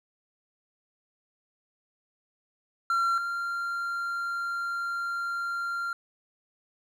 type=tone pair in turn; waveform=triangle; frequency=1368 / 1385.5 Hz; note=F6 / F6; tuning=-36 / -14 cents; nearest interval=unison; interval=22 cents; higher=second; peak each=-21 / -27 dBFS; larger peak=first; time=2.9-3.18 / 3.18-5.93 s; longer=second; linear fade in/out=2 ms; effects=none